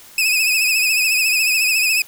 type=tone with vibrato; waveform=sawtooth; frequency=2550 Hz; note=D#7; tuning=42 cents sharp; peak=-11 dBFS; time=0.18-2.02 s; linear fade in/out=2 ms; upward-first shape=triangle; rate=14 Hz; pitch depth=81 cents each way; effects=white hiss -43 dBFS RMS until 2.07 s